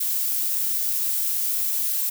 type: noise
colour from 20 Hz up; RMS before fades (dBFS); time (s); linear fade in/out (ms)
violet; -24; 0-2.1; 10
effects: none